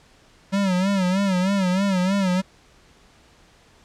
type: tone with vibrato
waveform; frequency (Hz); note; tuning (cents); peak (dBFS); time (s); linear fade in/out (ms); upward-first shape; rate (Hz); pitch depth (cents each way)
square; 190; F#3; +46; -19; 0.52-2.42; 20; sine; 3.2; 98
effects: pink hiss -54 dBFS RMS until 3.84 s + low-pass 7000 Hz 12 dB/octave